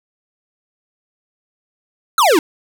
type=exponential sweep; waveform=square; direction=down; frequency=1396.9 to 286.4 Hz; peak=-10 dBFS; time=2.18-2.39 s; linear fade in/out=2 ms; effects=none